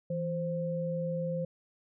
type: tone pair together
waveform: sine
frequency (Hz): 165.31 / 523.3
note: E3 / C5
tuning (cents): +5 / 0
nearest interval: octave + minor sixth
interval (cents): 1995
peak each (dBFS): -33 / -33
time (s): 0.1-1.45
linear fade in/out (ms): 5
effects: none